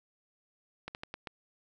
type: slowing click train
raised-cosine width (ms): 0.3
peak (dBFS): -23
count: 5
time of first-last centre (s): 0.88-1.272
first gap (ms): 69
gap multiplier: 1.24
effects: none